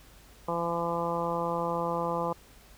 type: harmonic tone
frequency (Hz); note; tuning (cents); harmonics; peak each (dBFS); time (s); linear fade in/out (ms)
169.8; F3; -48; 1 / 2 / 3 / 4 / 5 / 6 / 7; -36 / -38 / -32 / -38 / -35 / -34 / -38; 0.48-2.33; 5
effects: added 50 Hz sine -56 dBFS peak until 2.77 s + pink hiss -56 dBFS RMS until 2.77 s